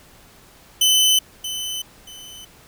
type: tone with echo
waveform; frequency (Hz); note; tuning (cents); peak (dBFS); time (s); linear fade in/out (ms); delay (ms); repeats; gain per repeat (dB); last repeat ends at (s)
sawtooth; 3033; F#7; +42; -10; 0.81-1.19; 5; 630; 2; -12; 2.45
effects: pink hiss -49 dBFS RMS until 2.67 s